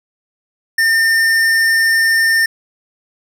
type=tone with hard clipping; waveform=sine; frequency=1808 Hz; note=A6; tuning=47 cents sharp; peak=-12 dBFS; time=0.78-2.46 s; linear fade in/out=5 ms; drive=13 dB; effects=none